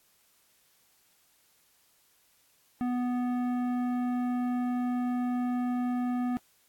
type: tone with tanh clipping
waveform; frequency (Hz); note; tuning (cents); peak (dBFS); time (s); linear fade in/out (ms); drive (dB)
sine; 246.9; B3; 0; -29; 2.81-6.37; 0; 13
effects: white hiss -66 dBFS RMS until 6.68 s + AAC 64 kbps